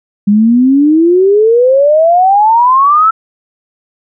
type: exponential sweep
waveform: sine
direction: up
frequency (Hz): 200 to 1338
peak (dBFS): -4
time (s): 0.27-3.11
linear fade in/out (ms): 10
effects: none